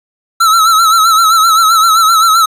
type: tone with vibrato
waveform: square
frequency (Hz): 1318.5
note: E6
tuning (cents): 0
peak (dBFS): -6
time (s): 0.4-2.46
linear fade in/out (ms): 10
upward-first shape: sine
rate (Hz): 7.7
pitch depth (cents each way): 67
effects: resampled to 32000 Hz